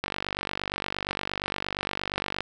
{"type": "click train", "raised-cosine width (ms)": 0.3, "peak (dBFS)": -12, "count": 116, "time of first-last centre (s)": [0.04, 2.406], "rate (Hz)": 48.6, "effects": []}